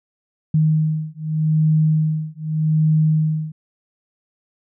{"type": "beating tone pair", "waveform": "sine", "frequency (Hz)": [155.56, 156.39], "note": ["D#3", "D#3"], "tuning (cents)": [0, 9], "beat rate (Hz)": 0.83, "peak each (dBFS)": -18, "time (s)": [0.54, 3.52], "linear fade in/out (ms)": 5, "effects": []}